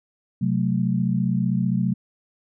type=chord; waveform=sine; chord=F# diminished; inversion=second; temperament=equal; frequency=130.81 / 185 / 220 Hz; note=C3 / F#3 / A3; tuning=0 / 0 / 0 cents; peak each=-24 / -22 / -25 dBFS; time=0.41-1.94 s; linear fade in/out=10 ms; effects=none